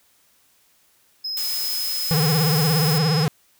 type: tone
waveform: triangle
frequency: 5110 Hz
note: D#8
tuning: 45 cents sharp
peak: -24 dBFS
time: 1.24-3.25 s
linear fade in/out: 10 ms
type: noise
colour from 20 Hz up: blue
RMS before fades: -28 dBFS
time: 1.37-2.98 s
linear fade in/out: 0 ms
type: tone with vibrato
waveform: square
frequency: 155.56 Hz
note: D#3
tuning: in tune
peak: -18 dBFS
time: 2.11-3.28 s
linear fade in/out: 0 ms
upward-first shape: triangle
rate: 17 Hz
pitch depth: 170 cents each way
effects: white hiss -60 dBFS RMS until 3.59 s